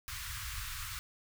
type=band-stop noise; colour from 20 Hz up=pink; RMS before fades=-41 dBFS; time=0.08-0.99 s; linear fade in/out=0 ms; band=120 to 1100 Hz; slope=48 dB/octave; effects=none